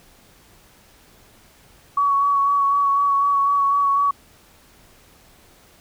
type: tone with vibrato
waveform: sine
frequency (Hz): 1124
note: C#6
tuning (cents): +24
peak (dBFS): -15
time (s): 1.97-4.11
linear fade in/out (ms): 5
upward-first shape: sine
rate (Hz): 4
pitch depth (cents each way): 19
effects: pink hiss -52 dBFS RMS until 5.8 s